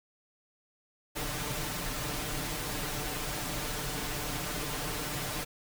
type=noise with comb filter; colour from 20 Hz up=pink; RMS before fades=-35 dBFS; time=1.15-5.45 s; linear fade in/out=20 ms; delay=6.7 ms; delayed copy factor=+0.7; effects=none